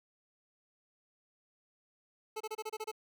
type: tone bursts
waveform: 25% pulse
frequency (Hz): 434.3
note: A4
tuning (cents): -23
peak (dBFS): -33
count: 8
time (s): 2.36-2.916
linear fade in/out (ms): 10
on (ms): 45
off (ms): 28
effects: none